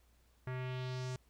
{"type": "tone with low-pass filter sweep", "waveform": "square", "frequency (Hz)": 127.8, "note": "C3", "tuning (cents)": -40, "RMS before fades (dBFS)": -40, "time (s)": [0.47, 1.16], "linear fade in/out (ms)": 2, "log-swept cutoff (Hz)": [1800, 7300], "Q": 2, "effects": ["added 60 Hz sine -67 dBFS peak until 1.29 s", "pink hiss -73 dBFS RMS until 1.29 s"]}